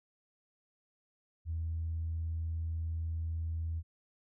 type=tone; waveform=sine; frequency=81.7 Hz; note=E2; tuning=15 cents flat; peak=-32 dBFS; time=1.45-3.83 s; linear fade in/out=50 ms; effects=tanh soft clip ceiling -28 dBFS